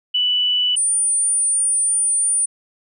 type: tone pair in turn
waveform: sine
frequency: 2970 / 9299 Hz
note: F#7 / D9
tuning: +6 / -18 cents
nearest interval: octave + minor sixth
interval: 1976 cents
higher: second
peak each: -15 dBFS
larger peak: neither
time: 0.14-0.76 / 0.76-2.46 s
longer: second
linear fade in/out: 10 ms
effects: none